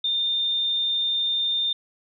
sine tone, 3616 Hz, A7, 47 cents sharp, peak -21 dBFS, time 0.04-1.73 s, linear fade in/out 5 ms, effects none

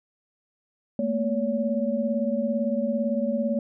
sine tone cluster, 218.4 / 236.2 / 566 Hz, A3 / A#3 / C#5, -13 / +23 / +36 cents, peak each -27 dBFS, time 0.99-3.59 s, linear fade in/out 2 ms, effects none

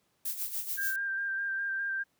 violet noise with tremolo, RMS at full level -33 dBFS, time 0.25-0.96 s, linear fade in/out 5 ms, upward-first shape sine, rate 6.9 Hz, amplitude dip 65%
sine tone with vibrato, 1586 Hz, G6, 20 cents sharp, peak -30 dBFS, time 0.77-2.04 s, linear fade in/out 20 ms, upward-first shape square, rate 4.9 Hz, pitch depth 18 cents each way
effects pink hiss -73 dBFS RMS until 2.19 s + high-pass 100 Hz 12 dB/octave

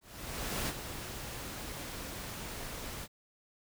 pink noise with ADSR envelope, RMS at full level -34 dBFS, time 0.01-3.08 s, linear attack 670 ms, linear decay 40 ms, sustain -8 dB, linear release 47 ms, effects none

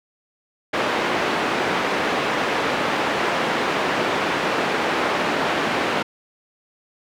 pink band-pass noise, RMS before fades -22 dBFS, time 0.73-6.03 s, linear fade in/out 10 ms, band 310 to 2500 Hz, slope 12 dB/octave, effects none

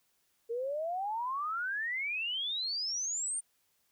sine exponential sweep, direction up, 452.1 to 9130 Hz, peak -32 dBFS, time 0.49-3.41 s, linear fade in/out 20 ms, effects white hiss -74 dBFS RMS until 3.91 s

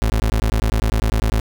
35% pulse tone bursts, 54.8 Hz, A1, 6 cents flat, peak -13 dBFS, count 14, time 0.02-1.398 s, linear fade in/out 0 ms, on 78 ms, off 22 ms, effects none

